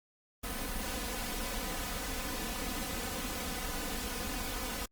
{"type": "noise with comb filter", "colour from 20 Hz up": "pink", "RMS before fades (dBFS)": -37, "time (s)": [0.43, 4.86], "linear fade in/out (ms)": 10, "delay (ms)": 4, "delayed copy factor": 0.9, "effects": ["Opus 32 kbps"]}